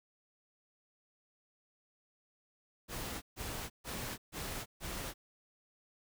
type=noise bursts; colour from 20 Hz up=pink; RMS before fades=-41 dBFS; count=5; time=2.88-5.14 s; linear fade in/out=50 ms; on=340 ms; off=140 ms; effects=none